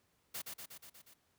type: noise with echo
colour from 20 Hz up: white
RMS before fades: -42 dBFS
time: 0.34-0.42 s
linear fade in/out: 10 ms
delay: 120 ms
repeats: 6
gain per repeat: -3 dB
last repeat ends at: 1.14 s
effects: pink hiss -75 dBFS RMS until 1.38 s + high-pass 60 Hz 12 dB/octave